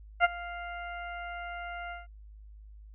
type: tone with ADSR envelope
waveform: 20% pulse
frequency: 698.5 Hz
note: F5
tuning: in tune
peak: -12 dBFS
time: 0.2-2.07 s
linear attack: 44 ms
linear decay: 25 ms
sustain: -20 dB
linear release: 160 ms
effects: added 52 Hz sine -47 dBFS peak until 2.94 s + resampled to 8000 Hz